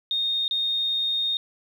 sine tone with dropouts, 3691 Hz, A#7, 18 cents flat, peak -22 dBFS, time 0.11-1.37 s, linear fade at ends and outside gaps 1 ms, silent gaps 0.48-0.51 s, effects 9-bit

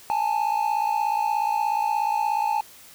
triangle tone pair together, 830.6 / 887.4 Hz, G#5 / A5, 0 / +14 cents, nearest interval minor second, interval 114 cents, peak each -22 dBFS, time 0.1-2.61 s, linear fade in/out 0 ms, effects white hiss -48 dBFS RMS until 2.94 s

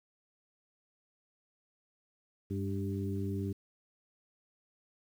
harmonic tone with a mistuned harmonic, 98 Hz, G2, in tune, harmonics 1 / 2 / 3 / 4, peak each -35 / -38 / -40 / -41 dBFS, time 2.5-3.53 s, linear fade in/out 10 ms, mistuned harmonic 2, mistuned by +37 cents, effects 10-bit

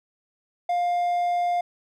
triangle tone, 704 Hz, F5, 14 cents sharp, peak -19 dBFS, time 0.69-1.61 s, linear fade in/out 5 ms, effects none

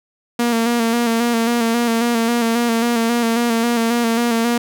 sawtooth tone with vibrato, 233.1 Hz, A#3, in tune, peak -11 dBFS, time 0.39-4.58 s, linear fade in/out 5 ms, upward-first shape square, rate 3.7 Hz, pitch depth 35 cents each way, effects none

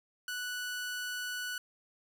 sawtooth tone, 1480 Hz, F#6, in tune, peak -32 dBFS, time 0.28-1.58 s, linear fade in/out 2 ms, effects none

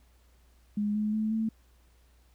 sine tone with pitch steps, 207.7 / 212.2 / 216.8 / 221.5 Hz, G#3 / G#3 / A3 / A3, 0 / +38 / -25 / +12 cents, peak -26 dBFS, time 0.77-1.49 s, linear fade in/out 5 ms, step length 180 ms, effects added 60 Hz sine -59 dBFS peak until 2.34 s + pink hiss -68 dBFS RMS until 2.34 s

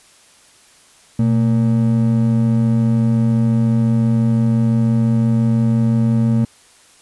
triangle ring-modulated tone, 173.6 Hz, F3, 10 cents flat, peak -7 dBFS, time 1.19-6.45 s, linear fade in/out 5 ms, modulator 52.9 Hz, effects white hiss -49 dBFS RMS until 7.01 s + resampled to 24000 Hz

